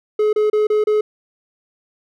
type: tone bursts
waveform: triangle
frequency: 425 Hz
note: G#4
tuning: 40 cents sharp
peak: -11 dBFS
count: 5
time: 0.19-1.01 s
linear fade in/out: 5 ms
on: 140 ms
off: 30 ms
effects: none